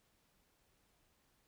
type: silence
effects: pink hiss -75 dBFS RMS until 1.47 s